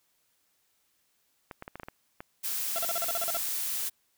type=clicks; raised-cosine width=0.5 ms; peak=-25 dBFS; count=8; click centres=1.512 / 1.624 / 1.679 / 1.756 / 1.798 / 1.833 / 1.885 / 2.205 s
type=noise; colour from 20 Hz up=blue; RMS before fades=-32 dBFS; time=2.43-3.9 s; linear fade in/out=20 ms
type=tone bursts; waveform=30% pulse; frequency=678 Hz; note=E5; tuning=49 cents sharp; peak=-28 dBFS; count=10; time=2.76-3.369 s; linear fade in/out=0 ms; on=24 ms; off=41 ms
effects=white hiss -72 dBFS RMS until 4.17 s